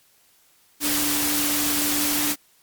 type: tone in noise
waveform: sine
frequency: 293.7 Hz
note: D4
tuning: in tune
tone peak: -27 dBFS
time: 0.8-2.36 s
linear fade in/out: 50 ms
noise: white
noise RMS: -23 dBFS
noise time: 0.8-2.36 s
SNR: -7 dB
effects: white hiss -59 dBFS RMS until 2.62 s + MP3 96 kbps